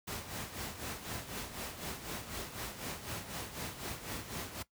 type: noise with tremolo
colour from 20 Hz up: pink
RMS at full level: -39 dBFS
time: 0.07-4.63 s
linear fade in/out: 10 ms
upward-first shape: sine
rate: 4 Hz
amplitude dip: 65%
effects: noise-tail reverb RT60 0.1 s tail -17 dB re dry + high-pass 60 Hz 12 dB/octave